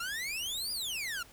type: exponential two-way sweep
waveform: sawtooth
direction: up then down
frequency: 1347 to 4978 to 1347 Hz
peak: -31 dBFS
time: 0-1.23 s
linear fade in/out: 5 ms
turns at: 0.72 s
effects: added 50 Hz sine -61 dBFS peak until 1.32 s + pink hiss -56 dBFS RMS until 1.32 s